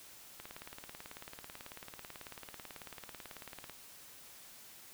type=click train; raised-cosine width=0.3 ms; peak=-30 dBFS; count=61; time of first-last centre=0.4-3.697 s; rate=18.2 Hz; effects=white hiss -55 dBFS RMS until 4.93 s